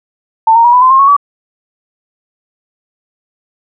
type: tone with pitch steps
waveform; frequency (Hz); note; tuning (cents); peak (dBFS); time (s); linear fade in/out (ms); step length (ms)
sine; 894 / 926.1 / 959.3 / 993.7 / 1029.3 / 1066.2 / 1104.5 / 1144.1; A5 / A#5 / A#5 / B5 / C6 / C6 / C#6 / D6; +27 / -12 / +49 / +10 / -29 / +32 / -7 / -46; -3; 0.47-1.166; 5; 87
effects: none